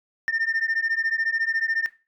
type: beating tone pair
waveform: sine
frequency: 1801 / 1815 Hz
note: A6 / A#6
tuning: +40 / -47 cents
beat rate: 14 Hz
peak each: -24 / -23 dBFS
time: 0.28-1.86 s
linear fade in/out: 0 ms
effects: noise-tail reverb RT60 0.3 s tail -18 dB re dry + tanh soft clip ceiling -18 dBFS